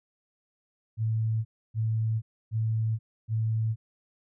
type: tone bursts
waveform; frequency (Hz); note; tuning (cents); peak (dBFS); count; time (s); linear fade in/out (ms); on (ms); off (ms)
sine; 111.1; A2; +17; -24; 4; 0.97-3.76; 50; 480; 290
effects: none